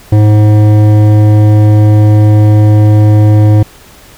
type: tone with hard clipping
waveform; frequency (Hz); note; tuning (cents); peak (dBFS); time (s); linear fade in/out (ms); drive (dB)
sine; 105.8; G#2; +33; -4; 0.12-3.63; 5; 12
effects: pink hiss -37 dBFS RMS until 4.17 s